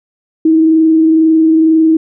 sine tone with frequency modulation, 320 Hz, D#4, 49 cents sharp, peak -5 dBFS, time 0.45-1.97 s, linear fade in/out 5 ms, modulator 22.1 Hz, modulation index 0.2, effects none

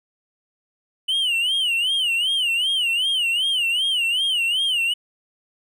triangle tone with vibrato, 2960 Hz, F#7, in tune, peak -17 dBFS, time 1.08-4.94 s, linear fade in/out 10 ms, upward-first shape sine, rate 2.6 Hz, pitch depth 160 cents each way, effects none

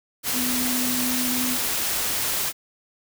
sine tone in noise, 250 Hz, B3, 21 cents sharp, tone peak -26 dBFS, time 0.32-1.58 s, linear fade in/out 50 ms, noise white, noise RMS -25 dBFS, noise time 0.23-2.53 s, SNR -4 dB, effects none

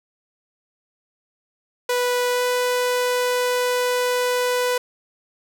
sawtooth tone with pitch glide, 492.7 to 495.6 Hz, B4 to B4, -4 to +6 cents, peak -15 dBFS, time 1.89-4.78 s, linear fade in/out 5 ms, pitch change +10 cents, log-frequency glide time 2.31-2.43 s, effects none

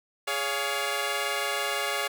10% pulse chord, Db major, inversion second, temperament equal with one note detuned, 415.3 / 562.4 / 698.5 Hz, Ab4 / Db5 / F5, 0 / +25 / 0 cents, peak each -24 / -22 / -24 dBFS, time 0.27-2.08 s, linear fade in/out 10 ms, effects none

